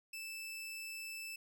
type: tone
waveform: sawtooth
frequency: 2637 Hz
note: E7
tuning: in tune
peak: -40 dBFS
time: 0.13-1.36 s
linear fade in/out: 5 ms
effects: none